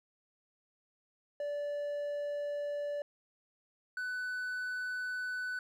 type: tone pair in turn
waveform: triangle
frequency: 581 / 1496.5 Hz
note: D5 / F#6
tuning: -19 / +19 cents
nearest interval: octave + major third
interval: 1638 cents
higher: second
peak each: -32 / -33 dBFS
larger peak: first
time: 1.4-3.02 / 3.97-5.59 s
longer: neither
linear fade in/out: 2 ms
effects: none